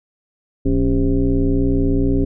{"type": "tone with frequency modulation", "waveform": "sine", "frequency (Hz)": 153.1, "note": "D#3", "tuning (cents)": -28, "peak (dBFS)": -13, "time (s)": [0.65, 2.25], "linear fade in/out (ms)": 10, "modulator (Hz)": 122, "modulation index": 1.9, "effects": []}